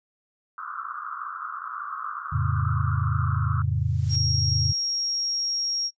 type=band-pass noise; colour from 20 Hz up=white; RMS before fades=-34 dBFS; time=0.58-3.62 s; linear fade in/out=2 ms; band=1100 to 1400 Hz; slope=96 dB/octave
type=chord; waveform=sine; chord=F augmented; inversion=none; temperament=equal; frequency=87.31 / 110 / 138.59 Hz; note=F2 / A2 / C#3; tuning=0 / 0 / 0 cents; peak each=-26 dBFS; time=2.32-4.73 s; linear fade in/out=10 ms
type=noise with exponential growth; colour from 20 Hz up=blue; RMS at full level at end=-36 dBFS; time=3.65-4.16 s; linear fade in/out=2 ms; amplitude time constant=110 ms
type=tone; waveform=sine; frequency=5588 Hz; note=F8; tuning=in tune; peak=-24 dBFS; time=4.09-5.91 s; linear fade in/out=50 ms
effects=noise-tail reverb RT60 0.1 s tail -24 dB re dry + resampled to 16000 Hz